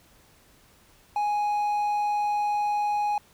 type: tone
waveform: triangle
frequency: 830.6 Hz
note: G#5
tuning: in tune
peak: -21 dBFS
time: 1.16-3.18 s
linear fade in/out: 2 ms
effects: pink hiss -58 dBFS RMS until 3.33 s